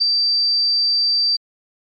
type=tone with ADSR envelope; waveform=sine; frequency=4668 Hz; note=D8; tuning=11 cents flat; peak=-11 dBFS; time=0-1.37 s; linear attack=20 ms; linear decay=9 ms; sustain=-3 dB; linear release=17 ms; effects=MP3 48 kbps